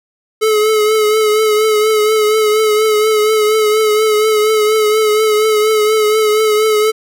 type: tone with vibrato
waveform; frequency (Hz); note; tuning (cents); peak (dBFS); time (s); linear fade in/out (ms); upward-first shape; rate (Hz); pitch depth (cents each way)
square; 430; A4; -40; -10; 0.41-6.92; 20; triangle; 4.2; 41
effects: none